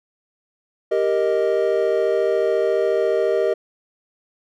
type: chord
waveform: triangle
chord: Eb major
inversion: first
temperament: equal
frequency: 392 / 466.2 / 622.3 Hz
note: G4 / Bb4 / Eb5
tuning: 0 / 0 / 0 cents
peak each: -19 dBFS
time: 0.91-3.54 s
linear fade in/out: 10 ms
effects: none